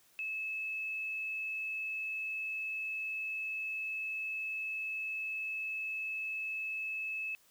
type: tone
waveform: sine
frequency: 2600 Hz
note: E7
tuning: 24 cents flat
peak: -35 dBFS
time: 0.19-7.35 s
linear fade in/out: 0 ms
effects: white hiss -66 dBFS RMS until 7.5 s